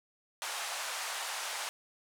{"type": "band-pass noise", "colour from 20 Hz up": "pink", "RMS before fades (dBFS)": -38, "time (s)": [0.42, 1.69], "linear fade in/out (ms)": 0, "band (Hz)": [710, 11000], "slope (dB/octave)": 24, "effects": []}